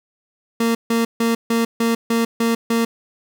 30% pulse tone bursts, 230.1 Hz, A#3, 22 cents flat, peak -13 dBFS, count 8, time 0.6-2.85 s, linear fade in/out 5 ms, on 150 ms, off 150 ms, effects none

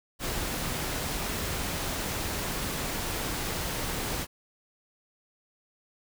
pink noise, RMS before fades -32 dBFS, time 0.19-4.27 s, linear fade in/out 50 ms, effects none

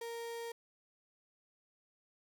35% pulse tone, 465.1 Hz, A#4, 4 cents flat, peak -39 dBFS, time 0.01-0.52 s, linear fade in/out 5 ms, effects 12-bit

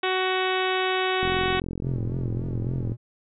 harmonic tone, 373.3 Hz, F#4, 15 cents sharp, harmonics 1 / 2 / 3 / 4 / 5 / 6 / 7 / 8 / 9 / 10, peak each -26 / -29 / -31 / -32 / -33 / -34 / -34 / -35 / -36 / -36 dBFS, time 0.03-1.6 s, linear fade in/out 5 ms
click train, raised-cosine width 3 ms, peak -18 dBFS, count 75, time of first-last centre 1.23-2.919 s, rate 43.8 Hz
triangle tone with vibrato, 121.5 Hz, B2, 28 cents flat, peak -25 dBFS, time 1.82-2.97 s, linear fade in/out 50 ms, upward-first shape triangle, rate 3.5 Hz, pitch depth 200 cents each way
effects none

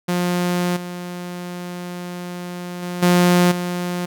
sawtooth tone with level steps, 177.3 Hz, F3, 26 cents sharp, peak -14 / -24 / -21 / -8 / -18 dBFS, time 0.08-4.06 s, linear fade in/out 10 ms, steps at 0.76 / 2.82 / 3.02 / 3.51 s, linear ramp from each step 10 ms, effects none

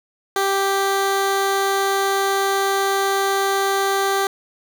15% pulse tone, 392 Hz, G4, in tune, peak -11 dBFS, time 0.36-4.27 s, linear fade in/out 2 ms, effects none

